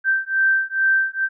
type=beating tone pair; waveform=sine; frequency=1561 / 1563.3 Hz; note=G6 / G6; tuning=-8 / -5 cents; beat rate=2.3 Hz; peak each=-19 dBFS; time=0.04-1.29 s; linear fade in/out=50 ms; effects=none